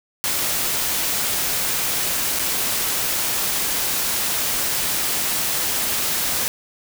white noise with dropouts, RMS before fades -22 dBFS, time 0.24-6.48 s, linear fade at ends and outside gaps 0 ms, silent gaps 2.389-2.394 s, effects none

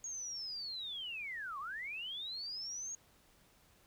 sine linear two-way sweep, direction down then up, 6645 to 1055 to 6645 Hz, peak -40 dBFS, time 0.04-2.95 s, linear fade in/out 2 ms, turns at 1.59 s, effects pink hiss -67 dBFS RMS until 3.86 s

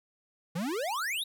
square exponential sweep, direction up, 155.56 to 3951 Hz, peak -31 dBFS, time 0.55-1.24 s, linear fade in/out 10 ms, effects none

